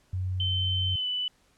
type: tone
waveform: sine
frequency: 92.5 Hz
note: F#2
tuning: in tune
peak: -27 dBFS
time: 0.13-0.96 s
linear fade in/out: 5 ms
type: tone with pitch glide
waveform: sine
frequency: 3082 to 2986 Hz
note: G7 to F#7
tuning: -30 to +15 cents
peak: -27 dBFS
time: 0.4-1.28 s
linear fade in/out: 2 ms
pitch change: -55 cents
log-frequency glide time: 0.92-1.06 s
effects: pink hiss -65 dBFS RMS until 1.57 s + low-pass 10000 Hz 12 dB/octave